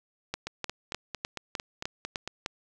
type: two click trains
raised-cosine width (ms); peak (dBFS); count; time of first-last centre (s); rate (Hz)
0.2; -14 / -17; 8 / 9; 0.34-2.461 / 0.47-2.276; 3.3 / 4.43
effects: none